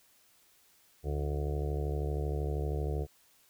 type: harmonic tone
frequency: 72.8 Hz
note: D2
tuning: 15 cents flat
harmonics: 1 / 2 / 4 / 5 / 6 / 7 / 8 / 9 / 10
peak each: -32 / -37 / -47 / -42 / -40 / -46 / -50 / -50 / -48 dBFS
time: 1.03-3.07 s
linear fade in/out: 50 ms
effects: white hiss -65 dBFS RMS until 3.49 s